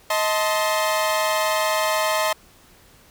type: chord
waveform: sawtooth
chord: A diminished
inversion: second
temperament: equal with one note detuned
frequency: 631.7 / 880 / 1046.5 Hz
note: Eb5 / A5 / C6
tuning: +26 / 0 / 0 cents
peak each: -18 / -22 / -21 dBFS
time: 0.1-2.33 s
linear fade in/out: 5 ms
effects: pink hiss -52 dBFS RMS until 3.1 s